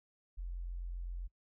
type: tone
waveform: sine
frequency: 43.81 Hz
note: F1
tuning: 6 cents sharp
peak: -38 dBFS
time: 0.37-1.28 s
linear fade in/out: 20 ms
effects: noise-tail reverb RT60 0.1 s tail -26 dB re dry